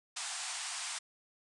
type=band-pass noise; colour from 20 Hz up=white; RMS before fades=-40 dBFS; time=0.16-0.99 s; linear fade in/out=10 ms; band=680 to 9500 Hz; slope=96 dB/octave; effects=none